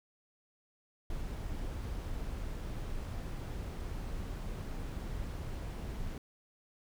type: noise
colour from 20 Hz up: brown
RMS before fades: -39 dBFS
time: 1.1-6.18 s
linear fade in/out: 2 ms
effects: none